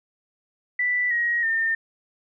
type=tone with pitch steps; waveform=sine; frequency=1975.5 / 1891.7 / 1811.5 Hz; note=B6 / A#6 / A6; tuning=0 / +25 / +50 cents; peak=-20 dBFS; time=0.79-1.75 s; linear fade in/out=5 ms; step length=320 ms; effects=none